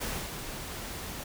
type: noise with ADSR envelope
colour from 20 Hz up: pink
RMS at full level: -33 dBFS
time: 0-1.24 s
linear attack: 20 ms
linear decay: 290 ms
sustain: -6 dB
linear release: 9 ms
effects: none